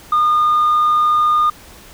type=tone; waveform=sine; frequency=1219 Hz; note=D#6; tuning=36 cents flat; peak=-9 dBFS; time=0.12-1.5 s; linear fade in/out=5 ms; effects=tanh soft clip ceiling -9 dBFS + pink hiss -41 dBFS RMS until 1.93 s